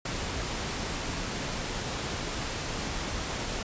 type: noise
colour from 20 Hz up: pink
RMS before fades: -33 dBFS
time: 0.05-3.63 s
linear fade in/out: 5 ms
effects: resampled to 16000 Hz